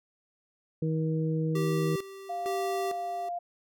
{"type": "harmonic tone", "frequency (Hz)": 159, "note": "D#3", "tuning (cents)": 38, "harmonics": [1, 2, 3], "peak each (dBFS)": [-27, -34, -34], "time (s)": [0.82, 1.96], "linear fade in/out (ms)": 5}
{"type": "tone with tremolo", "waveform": "square", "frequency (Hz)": 389.5, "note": "G4", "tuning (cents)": -11, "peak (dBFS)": -31, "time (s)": [1.55, 3.29], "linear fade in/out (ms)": 5, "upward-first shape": "square", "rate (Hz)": 1.1, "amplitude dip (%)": 75}
{"type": "tone", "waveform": "sine", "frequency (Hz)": 698.5, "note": "F5", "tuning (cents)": 0, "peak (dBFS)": -31, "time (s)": [2.29, 3.39], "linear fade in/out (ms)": 10}
{"effects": []}